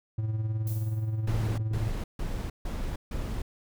triangle tone with tremolo, 109.3 Hz, A2, 11 cents flat, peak -23 dBFS, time 0.18-1.89 s, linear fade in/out 5 ms, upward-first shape sine, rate 19 Hz, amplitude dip 50%
violet noise with exponential decay, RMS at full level -40 dBFS, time 0.67-1.32 s, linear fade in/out 2 ms, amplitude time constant 140 ms
brown noise bursts, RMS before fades -32 dBFS, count 5, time 1.27-3.42 s, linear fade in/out 5 ms, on 310 ms, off 150 ms
clicks, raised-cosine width 3 ms, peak -30 dBFS, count 3, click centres 1.599 / 1.713 / 1.857 s
effects none

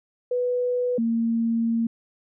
sine tone pair in turn, 493.9 / 229.5 Hz, B4 / A#3, 0 / -27 cents, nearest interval octave + minor second, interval 1327 cents, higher first, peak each -21 / -20 dBFS, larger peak second, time 0.31-0.98 / 0.98-1.87 s, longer second, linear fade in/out 5 ms, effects none

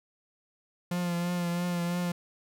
45% pulse tone with vibrato, 174.61 Hz, F3, in tune, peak -28 dBFS, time 0.91-2.12 s, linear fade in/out 5 ms, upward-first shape triangle, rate 3 Hz, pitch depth 32 cents each way, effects none

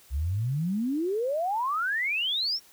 sine exponential sweep, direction up, 63.7 to 5640 Hz, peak -25 dBFS, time 0.1-2.6 s, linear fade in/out 50 ms, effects white hiss -56 dBFS RMS until 2.72 s

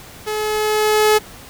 sawtooth tone with level ramp, 427.2 Hz, G#4, 49 cents sharp, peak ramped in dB -17 to -6 dBFS, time 0.26-1.19 s, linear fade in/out 20 ms, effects pink hiss -39 dBFS RMS until 1.49 s

